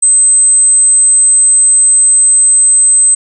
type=tone; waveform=sine; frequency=8200 Hz; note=C9; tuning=36 cents flat; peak=-4 dBFS; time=0.02-3.15 s; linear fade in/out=10 ms; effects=none